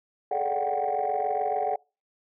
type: tone cluster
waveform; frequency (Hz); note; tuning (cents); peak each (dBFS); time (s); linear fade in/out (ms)
sine; 420.5 / 439.5 / 582 / 730 / 777; G#4 / A4 / D5 / F#5 / G5; +22 / -2 / -16 / -24 / -16; -33 / -33 / -31 / -27 / -28; 0.31-1.76; 5
effects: noise-tail reverb RT60 0.3 s tail -25 dB re dry + tanh soft clip ceiling -18 dBFS